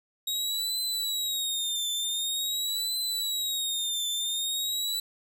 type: tone with vibrato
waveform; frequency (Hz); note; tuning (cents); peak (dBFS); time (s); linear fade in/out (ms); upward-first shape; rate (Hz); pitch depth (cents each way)
sawtooth; 3781; A#7; +24; -25; 0.27-5; 5; triangle; 0.46; 120
effects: none